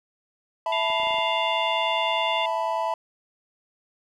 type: chord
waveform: triangle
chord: E suspended fourth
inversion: none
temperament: just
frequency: 659.3 / 879 / 988.9 Hz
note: E5 / A5 / B5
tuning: 0 / -2 / +2 cents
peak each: -26 dBFS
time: 0.66-2.94 s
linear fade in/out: 2 ms
type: harmonic tone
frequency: 698.5 Hz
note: F5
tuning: in tune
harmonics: 3 / 4 / 5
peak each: -31 / -29 / -31 dBFS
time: 0.72-2.46 s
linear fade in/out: 5 ms
type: clicks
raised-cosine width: 1 ms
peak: -28 dBFS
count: 7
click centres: 0.902 / 1 / 1.034 / 1.071 / 1.108 / 1.143 / 1.185 s
effects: none